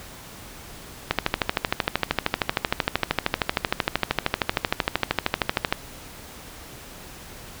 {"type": "click train", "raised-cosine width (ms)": 0.3, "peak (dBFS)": -3, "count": 61, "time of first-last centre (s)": [1.11, 5.725], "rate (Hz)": 13, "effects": ["pink hiss -42 dBFS RMS until 7.6 s"]}